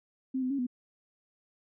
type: tone with pitch steps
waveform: sine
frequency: 261.7 / 254.9 / 277.5 / 248 Hz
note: C4 / C4 / C#4 / B3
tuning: 0 / -45 / +2 / +7 cents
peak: -28 dBFS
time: 0.34-0.668 s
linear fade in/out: 10 ms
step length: 82 ms
effects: none